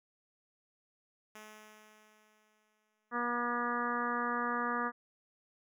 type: tone with exponential decay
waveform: 5% pulse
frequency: 214.3 Hz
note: A3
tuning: 45 cents flat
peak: -37 dBFS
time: 1.35-3.47 s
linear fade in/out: 5 ms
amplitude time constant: 460 ms
type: harmonic tone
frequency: 240.4 Hz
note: B3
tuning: 46 cents flat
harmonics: 1 / 2 / 3 / 4 / 5 / 6 / 7 / 8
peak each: -39 / -41 / -43 / -40 / -35 / -42 / -40 / -47 dBFS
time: 3.11-4.92 s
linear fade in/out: 50 ms
effects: none